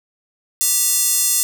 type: tone with high-pass filter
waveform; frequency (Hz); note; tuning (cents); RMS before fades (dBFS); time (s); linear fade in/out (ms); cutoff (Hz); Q
square; 392; G4; 0; -17; 0.61-1.43; 0; 7700; 1.5
effects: none